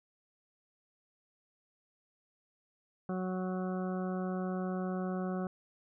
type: harmonic tone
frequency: 185 Hz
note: F#3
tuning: in tune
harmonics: 1 / 2 / 3 / 4 / 6 / 7 / 8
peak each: -34 / -40 / -43 / -44 / -49 / -49 / -52 dBFS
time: 3.09-5.47 s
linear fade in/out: 2 ms
effects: none